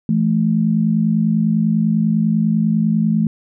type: tone pair together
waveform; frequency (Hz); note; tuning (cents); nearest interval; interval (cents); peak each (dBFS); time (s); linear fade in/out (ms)
sine; 167.06 / 217.1; E3 / A3; +23 / -23; perfect fourth; 454; -17 / -15; 0.09-3.27; 2
effects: none